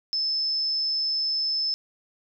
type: tone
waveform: sine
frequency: 5250 Hz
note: E8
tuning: 8 cents flat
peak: -23 dBFS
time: 0.13-1.74 s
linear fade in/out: 0 ms
effects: none